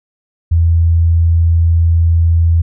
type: tone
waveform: sine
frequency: 83.4 Hz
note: E2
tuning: 21 cents sharp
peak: -7 dBFS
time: 0.51-2.62 s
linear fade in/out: 10 ms
effects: none